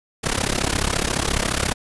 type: noise with amplitude modulation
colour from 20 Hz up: pink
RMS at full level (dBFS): -18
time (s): 0.23-1.74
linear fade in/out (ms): 20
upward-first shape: sine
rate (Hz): 34.4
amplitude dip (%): 90
effects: resampled to 24000 Hz